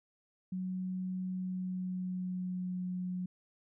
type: tone with pitch glide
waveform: sine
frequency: 185 to 181.82 Hz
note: F#3 to F#3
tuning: 0 to -30 cents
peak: -34 dBFS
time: 0.52-3.26 s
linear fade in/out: 5 ms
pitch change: -30 cents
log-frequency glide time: 1.27-2.83 s
effects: none